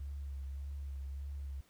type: tone with vibrato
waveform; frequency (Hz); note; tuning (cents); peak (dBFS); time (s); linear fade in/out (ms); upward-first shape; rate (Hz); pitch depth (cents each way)
sine; 69.3; C#2; 0; -39; 0-1.61; 5; sine; 1.7; 33
effects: pink hiss -68 dBFS RMS until 1.69 s